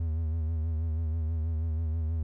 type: tone with vibrato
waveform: triangle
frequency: 80.3 Hz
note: E2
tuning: 45 cents flat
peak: -25 dBFS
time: 0-2.23 s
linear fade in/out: 5 ms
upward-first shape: sine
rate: 6.2 Hz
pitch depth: 59 cents each way
effects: none